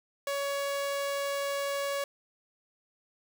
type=tone; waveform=sawtooth; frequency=561 Hz; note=C#5; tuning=21 cents sharp; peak=-26 dBFS; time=0.27-2.04 s; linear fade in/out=2 ms; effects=none